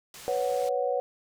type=low-pass noise; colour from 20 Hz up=white; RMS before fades=-46 dBFS; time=0.14-0.69 s; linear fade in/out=2 ms; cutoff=9000 Hz; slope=12 dB/octave
type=chord; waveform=sine; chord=B suspended second; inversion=none; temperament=equal; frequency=493.9 / 554.4 / 740 Hz; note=B4 / C#5 / F#5; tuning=0 / 0 / 0 cents; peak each=-28 / -29 / -31 dBFS; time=0.28-1 s; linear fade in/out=0 ms
effects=none